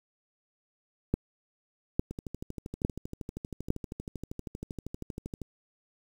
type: two click trains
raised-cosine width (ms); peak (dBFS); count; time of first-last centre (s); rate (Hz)
3; -24 / -12; 43 / 4; 2.11-5.417 / 1.14-3.704; 12.7 / 1.17
effects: 8-bit